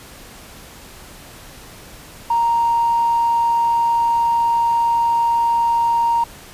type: tone with tanh clipping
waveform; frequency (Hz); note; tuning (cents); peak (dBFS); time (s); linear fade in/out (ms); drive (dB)
triangle; 932.3; A#5; 0; -13; 2.3-6.24; 5; 1
effects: pink hiss -40 dBFS RMS until 6.53 s + resampled to 32000 Hz